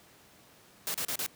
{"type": "noise bursts", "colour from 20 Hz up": "white", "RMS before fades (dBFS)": -33, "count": 4, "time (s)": [0.87, 1.263], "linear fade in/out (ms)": 0, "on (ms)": 72, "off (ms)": 35, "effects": ["pink hiss -58 dBFS RMS until 1.35 s", "high-pass 100 Hz 12 dB/octave"]}